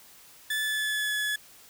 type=tone with pitch glide; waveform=30% pulse; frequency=1739 to 1705.2 Hz; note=A6 to G#6; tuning=-21 to +45 cents; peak=-24 dBFS; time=0.5-1.36 s; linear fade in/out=5 ms; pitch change=-34 cents; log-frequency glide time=0.62-1.14 s; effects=white hiss -53 dBFS RMS until 1.69 s